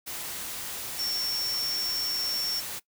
sine tone in noise, 5460 Hz, F8, 40 cents flat, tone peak -28 dBFS, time 0.98-2.61 s, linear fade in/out 20 ms, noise white, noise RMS -36 dBFS, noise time 0.06-2.8 s, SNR +5 dB, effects noise-tail reverb RT60 0.1 s tail -20 dB re dry

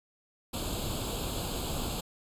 pink noise with comb filter, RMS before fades -34 dBFS, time 0.53-2.01 s, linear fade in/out 10 ms, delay 0.26 ms, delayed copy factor +0.85, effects resampled to 32000 Hz

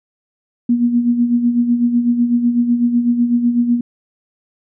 sine tone with tremolo, 239.5 Hz, A#3, 47 cents sharp, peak -9 dBFS, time 0.69-3.81 s, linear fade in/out 5 ms, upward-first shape sine, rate 8 Hz, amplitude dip 60%, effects none

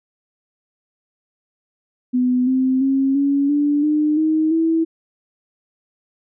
sine tone with pitch steps, 250.5 / 260.1 / 270 / 280.4 / 291.1 / 302.2 / 313.8 / 325.8 Hz, B3 / C4 / C#4 / C#4 / D4 / D4 / D#4 / E4, +25 / -10 / -45 / +20 / -15 / +50 / +15 / -20 cents, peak -14 dBFS, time 2.13-4.85 s, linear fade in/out 20 ms, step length 340 ms, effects none

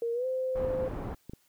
sine tone with pitch glide, 466.2 to 517.3 Hz, A#4 to C5, 0 to -20 cents, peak -28 dBFS, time 0.02-0.88 s, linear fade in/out 2 ms, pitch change +180 cents, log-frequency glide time 0.13-0.26 s
pink low-pass noise, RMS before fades -37 dBFS, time 0.55-1.15 s, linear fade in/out 10 ms, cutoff 850 Hz, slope 12 dB/octave
clicks, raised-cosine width 3 ms, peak -28 dBFS, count 5, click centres 0.936 / 0.997 / 1.071 / 1.296 / 1.335 s
effects white hiss -68 dBFS RMS until 1.48 s

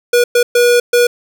square tone bursts at uneven times, 483.3 Hz, B4, 38 cents flat, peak -8 dBFS, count 4, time 0.13-0.24 / 0.35-0.43 / 0.55-0.8 / 0.93-1.07 s, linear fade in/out 5 ms, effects none

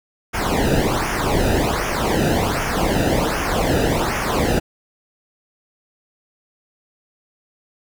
brown noise with flanger, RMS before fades -19 dBFS, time 0.33-4.6 s, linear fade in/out 20 ms, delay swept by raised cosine 0.24 to 0.93 ms, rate 1.3 Hz, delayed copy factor -0.85, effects none

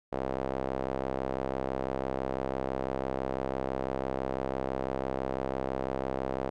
sawtooth tone with band-pass filter, 66 Hz, C2, 16 cents sharp, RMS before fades -33 dBFS, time 0.12-6.5 s, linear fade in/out 10 ms, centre 580 Hz, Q 1.5, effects none

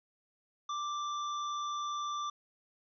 triangle tone with hard clipping, 1177 Hz, D6, 3 cents sharp, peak -36 dBFS, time 0.69-2.3 s, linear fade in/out 5 ms, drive 18 dB, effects resampled to 16000 Hz

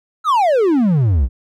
triangle exponential sweep, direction down, 1359 to 56.4 Hz, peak -9 dBFS, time 0.24-1.29 s, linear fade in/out 50 ms, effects none

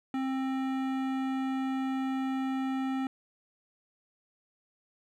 sine tone with hard clipping, 264.7 Hz, C4, 20 cents sharp, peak -31 dBFS, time 0.14-3.07 s, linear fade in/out 2 ms, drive 16 dB, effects none

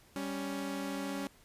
sawtooth tone pair together, 196.65 / 278.1 Hz, G3 / C#4, +6 / +6 cents, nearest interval tritone, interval 600 cents, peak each -36 / -33 dBFS, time 0.16-1.27 s, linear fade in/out 0 ms, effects pink hiss -62 dBFS RMS until 1.44 s + resampled to 32000 Hz

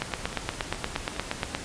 two click trains, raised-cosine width 0.3 ms, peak -10 / -21 dBFS, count 14 / 6, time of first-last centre 0.02-1.549 / 0.12-1.164 s, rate 8.5 / 4.79 Hz, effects pink hiss -38 dBFS RMS until 1.64 s + resampled to 22050 Hz

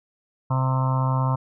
harmonic tone, 130.81 Hz, C3, in tune, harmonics 1 / 2 / 4 / 5 / 6 / 7 / 8 / 9 / 10, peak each -20 / -34 / -36 / -35 / -39 / -30 / -30 / -38 / -37 dBFS, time 0.5-1.36 s, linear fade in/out 10 ms, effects none

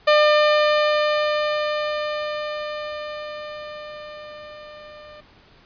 sawtooth tone with level ramp, 601 Hz, D5, 40 cents sharp, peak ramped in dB -8 to -37 dBFS, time 0.07-5.21 s, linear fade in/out 10 ms, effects pink hiss -52 dBFS RMS until 5.65 s + resampled to 11025 Hz

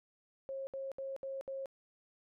sine tone bursts, 540 Hz, C#5, 45 cents flat, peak -38 dBFS, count 5, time 0.49-1.658 s, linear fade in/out 0 ms, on 180 ms, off 67 ms, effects none

